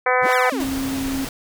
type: harmonic tone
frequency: 252.4 Hz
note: B3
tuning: 38 cents sharp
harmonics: 2 / 3 / 4 / 5 / 6 / 7 / 8 / 9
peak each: -20 / -22 / -23 / -24 / -25 / -25 / -26 / -27 dBFS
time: 0.06-0.5 s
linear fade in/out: 5 ms
type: exponential two-way sweep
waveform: sawtooth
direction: up then down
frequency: 73.42 to 1937 to 225.7 Hz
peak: -22 dBFS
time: 0.21-0.67 s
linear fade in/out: 50 ms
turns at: 0.33 s
type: tone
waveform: sine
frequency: 268.8 Hz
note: C4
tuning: 47 cents sharp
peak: -22 dBFS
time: 0.52-1.25 s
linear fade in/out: 5 ms
type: noise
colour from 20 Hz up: pink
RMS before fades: -30 dBFS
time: 0.6-1.29 s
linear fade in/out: 2 ms
effects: none